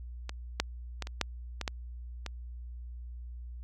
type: clicks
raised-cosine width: 0.2 ms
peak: -20 / -9 / -18 / -24 / -10 / -17 / -14 / -20 dBFS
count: 8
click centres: 0.294 / 0.6 / 1.023 / 1.071 / 1.213 / 1.613 / 1.678 / 2.263 s
effects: added 60 Hz sine -40 dBFS peak until 3.63 s